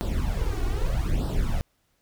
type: noise with flanger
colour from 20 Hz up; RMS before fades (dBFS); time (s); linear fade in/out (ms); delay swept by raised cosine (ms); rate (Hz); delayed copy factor
brown; -25; 0.01-1.61; 0; 0.22 to 2.72; 0.8; +0.8
effects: pink hiss -70 dBFS RMS until 2.01 s